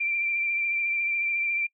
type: tone with vibrato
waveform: sine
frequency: 2361 Hz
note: D7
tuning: 9 cents sharp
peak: -24 dBFS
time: 0-1.67 s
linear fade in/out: 10 ms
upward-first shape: triangle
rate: 14 Hz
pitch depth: 28 cents each way
effects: noise-tail reverb RT60 0.1 s tail -23 dB re dry